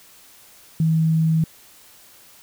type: tone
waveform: sine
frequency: 160.6 Hz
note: E3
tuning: 45 cents flat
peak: -15 dBFS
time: 0.8-1.44 s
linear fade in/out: 2 ms
effects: white hiss -49 dBFS RMS until 2.42 s